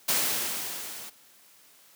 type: noise with level ramp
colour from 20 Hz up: white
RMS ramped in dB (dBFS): -24 to -42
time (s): 0.08-1.1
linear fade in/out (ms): 10
effects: white hiss -57 dBFS RMS until 1.95 s + high-pass 150 Hz 12 dB/octave